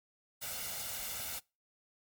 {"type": "noise with comb filter", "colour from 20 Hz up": "white", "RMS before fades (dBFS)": -40, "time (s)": [0.41, 1.4], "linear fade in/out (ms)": 20, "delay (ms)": 1.4, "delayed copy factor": 0.6, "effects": ["noise-tail reverb RT60 0.3 s tail -26 dB re dry", "MP3 96 kbps"]}